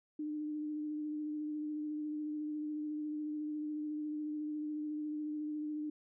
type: tone with vibrato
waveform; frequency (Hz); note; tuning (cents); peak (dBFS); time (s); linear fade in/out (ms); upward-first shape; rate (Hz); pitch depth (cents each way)
sine; 302; D4; +48; -36; 0.19-5.9; 5; sine; 14; 18
effects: none